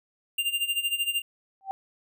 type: tone with tremolo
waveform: square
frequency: 2794 Hz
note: F7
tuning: in tune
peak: -23 dBFS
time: 0.38-1.22 s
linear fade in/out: 5 ms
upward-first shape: sine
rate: 13 Hz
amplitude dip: 80%
type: tone with exponential growth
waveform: sine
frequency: 776 Hz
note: G5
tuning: 18 cents flat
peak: -24 dBFS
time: 1.61-1.71 s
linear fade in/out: 0 ms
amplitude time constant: 21 ms
effects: none